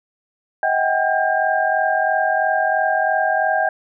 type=tone cluster; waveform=sine; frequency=639 / 748 / 791 / 1604 Hz; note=D#5 / F#5 / G5 / G6; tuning=+46 / +19 / +15 / +39 cents; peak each=-21 dBFS; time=0.63-3.69 s; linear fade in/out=2 ms; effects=none